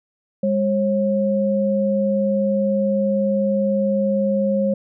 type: tone pair together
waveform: sine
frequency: 203 / 542 Hz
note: G#3 / C#5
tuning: -39 / -39 cents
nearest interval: octave + perfect fourth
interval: 1700 cents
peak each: -19 dBFS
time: 0.43-4.74 s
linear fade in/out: 5 ms
effects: none